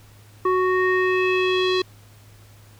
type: tone with low-pass filter sweep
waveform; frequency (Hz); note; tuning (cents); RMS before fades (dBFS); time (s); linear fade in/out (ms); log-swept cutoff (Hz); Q
square; 370; F#4; 0; -20; 0.45-1.82; 5; 1300 to 4000; 3.7
effects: added 104 Hz sine -47 dBFS peak until 2.79 s + pink hiss -53 dBFS RMS until 2.79 s